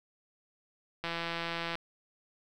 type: click train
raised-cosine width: 0.3 ms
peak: -19 dBFS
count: 121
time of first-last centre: 1.04-1.754 s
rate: 168 Hz
effects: 10-bit